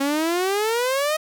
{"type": "exponential sweep", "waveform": "sawtooth", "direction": "up", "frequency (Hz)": [271.6, 633], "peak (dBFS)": -16, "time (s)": [0, 1.17], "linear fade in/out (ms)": 10, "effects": []}